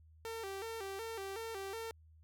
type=tone with vibrato; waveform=sawtooth; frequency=420.2 Hz; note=G#4; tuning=20 cents sharp; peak=-37 dBFS; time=0.25-1.91 s; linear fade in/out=0 ms; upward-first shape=square; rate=2.7 Hz; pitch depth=130 cents each way; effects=added 79 Hz sine -59 dBFS peak until 2.23 s